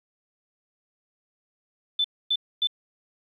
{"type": "tone bursts", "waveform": "sine", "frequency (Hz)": 3520, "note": "A7", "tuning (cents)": 0, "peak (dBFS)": -20, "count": 3, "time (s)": [1.99, 2.672], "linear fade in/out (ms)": 5, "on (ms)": 54, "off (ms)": 260, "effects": ["10-bit"]}